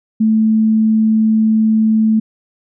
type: tone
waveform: sine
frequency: 219.3 Hz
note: A3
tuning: 6 cents flat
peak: -9 dBFS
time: 0.2-2.2 s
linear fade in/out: 10 ms
effects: none